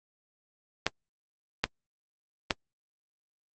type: clicks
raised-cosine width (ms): 0.2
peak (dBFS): -6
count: 3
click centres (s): 0.866 / 1.64 / 2.508
effects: low-pass 7000 Hz 12 dB/octave + Opus 24 kbps